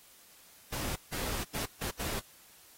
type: noise bursts at uneven times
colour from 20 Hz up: pink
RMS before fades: -36 dBFS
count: 5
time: 0.72-0.96 / 1.12-1.44 / 1.54-1.66 / 1.81-1.91 / 1.99-2.2 s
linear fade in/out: 10 ms
effects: white hiss -58 dBFS RMS until 2.77 s + AAC 48 kbps